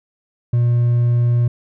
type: tone with hard clipping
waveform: triangle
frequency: 120 Hz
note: B2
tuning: 49 cents flat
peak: -13 dBFS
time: 0.53-1.48 s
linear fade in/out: 5 ms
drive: 5 dB
effects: none